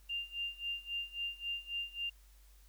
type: tone with tremolo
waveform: sine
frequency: 2794 Hz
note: F7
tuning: in tune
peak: -34 dBFS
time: 0.09-2.1 s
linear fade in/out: 10 ms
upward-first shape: sine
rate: 3.7 Hz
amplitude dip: 90%
effects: added 49 Hz sine -58 dBFS peak until 2.68 s + white hiss -68 dBFS RMS until 2.68 s